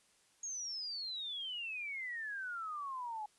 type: exponential sweep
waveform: sine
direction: down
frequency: 6670 to 830.6 Hz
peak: -39 dBFS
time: 0.43-3.26 s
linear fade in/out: 5 ms
effects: white hiss -70 dBFS RMS until 3.38 s + resampled to 24000 Hz